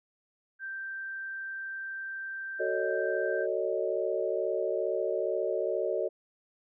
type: tone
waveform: sine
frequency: 1568 Hz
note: G6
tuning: in tune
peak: -35 dBFS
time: 0.59-3.47 s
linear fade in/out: 50 ms
type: chord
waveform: sine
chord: D# half-diminished seventh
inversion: first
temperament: just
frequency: 373.4 / 448 / 560 / 622.3 Hz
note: F#4 / A4 / C#5 / D#5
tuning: +16 / +31 / +18 / 0 cents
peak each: -33 dBFS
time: 2.59-6.09 s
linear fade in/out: 20 ms
effects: none